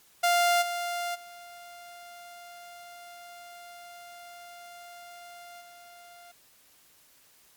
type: tone with level steps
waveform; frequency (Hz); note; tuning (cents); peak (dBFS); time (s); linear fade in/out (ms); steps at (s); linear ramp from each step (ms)
sawtooth; 698.5; F5; 0; -17 / -26 / -41 / -45; 0.23-6.32; 10; 0.61 / 1.14 / 5.6; 20
effects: white hiss -60 dBFS RMS until 7.56 s + MP3 96 kbps